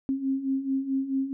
sine beating tone pair, 265.5 / 270.1 Hz, C4 / C#4, +25 / -45 cents, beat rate 4.6 Hz, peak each -31 / -26 dBFS, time 0.09-1.33 s, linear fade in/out 0 ms, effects none

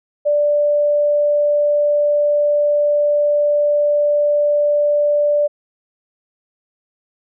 sine tone, 587.3 Hz, D5, in tune, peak -12 dBFS, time 0.25-5.48 s, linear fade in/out 20 ms, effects none

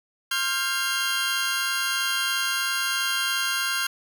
20% pulse tone cluster, 1059 / 1389 / 1589 / 3281 Hz, C6 / F6 / G6 / G#7, +21 / -10 / +23 / -22 cents, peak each -28 / -22 / -23 / -27 dBFS, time 0.31-3.87 s, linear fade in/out 5 ms, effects none

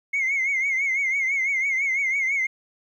sine tone with vibrato, 2153 Hz, C7, 49 cents sharp, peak -19 dBFS, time 0.13-2.47 s, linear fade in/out 10 ms, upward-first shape triangle, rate 6 Hz, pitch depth 100 cents each way, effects tanh soft clip ceiling -18 dBFS + 10-bit

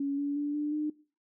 sine tone with pitch steps, 280 / 285.4 / 290.9 / 296.5 / 302.2 Hz, C#4 / D4 / D4 / D4 / D4, +18 / -49 / -16 / +17 / +50 cents, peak -28 dBFS, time 0-0.9 s, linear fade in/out 5 ms, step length 180 ms, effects noise-tail reverb RT60 0.4 s tail -21 dB re dry

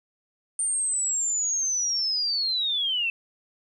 sine linear sweep, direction down, 8950 to 2628 Hz, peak -23 dBFS, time 0.59-3.1 s, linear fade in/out 2 ms, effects 10-bit

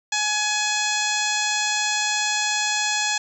harmonic tone, 843 Hz, G#5, 26 cents sharp, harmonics 1 / 2 / 3 / 4 / 5 / 6 / 7 / 8 / 9, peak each -28 / -27 / -28 / -29 / -30 / -33 / -32 / -29 / -32 dBFS, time 0.12-3.18 s, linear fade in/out 5 ms, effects 9-bit

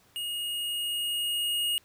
square tone with level ramp, 2866 Hz, F7, 44 cents sharp, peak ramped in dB -32 to -26 dBFS, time 0.16-1.78 s, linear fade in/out 0 ms, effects pink hiss -62 dBFS RMS until 1.84 s + high-pass 60 Hz 12 dB/octave

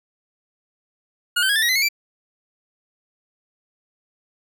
25% pulse tone with pitch steps, 1437 / 1540.1 / 1650.7 / 1769.2 / 1896.1 / 2032 / 2178 / 2334 Hz, F6 / G6 / G#6 / A6 / A#6 / B6 / C#7 / D7, +49 / -31 / -11 / +9 / +29 / +49 / -31 / -11 cents, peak -13 dBFS, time 1.36-1.888 s, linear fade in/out 10 ms, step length 66 ms, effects none

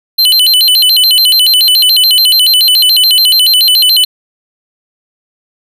square tone with vibrato, 3520 Hz, A7, in tune, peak -5 dBFS, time 0.18-4.05 s, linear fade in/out 10 ms, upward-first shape square, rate 7 Hz, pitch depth 280 cents each way, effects none

